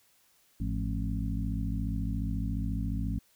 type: harmonic tone with a mistuned harmonic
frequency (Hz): 54.3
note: A1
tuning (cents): -22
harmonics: 1 / 2 / 3 / 4 / 5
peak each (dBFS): -32 / -35 / -37 / -38 / -39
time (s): 0.6-3.19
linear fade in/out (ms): 5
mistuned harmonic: 3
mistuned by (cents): +120
effects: white hiss -66 dBFS RMS until 3.35 s